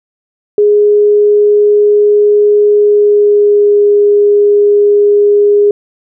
sine tone with pitch glide, 415.3 to 411 Hz, G#4 to G#4, 0 to -18 cents, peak -4 dBFS, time 0.58-5.71 s, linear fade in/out 2 ms, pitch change -18 cents, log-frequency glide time 2.74-3.84 s, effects none

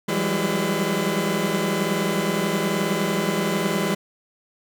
20% pulse tone cluster, 164.9 / 186.1 / 194.2 / 205.1 / 1011 Hz, E3 / F#3 / G3 / G#3 / B5, +1 / +10 / -16 / -21 / +40 cents, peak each -22 / -24 / -23 / -21 / -25 dBFS, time 0.08-3.95 s, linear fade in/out 10 ms, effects none

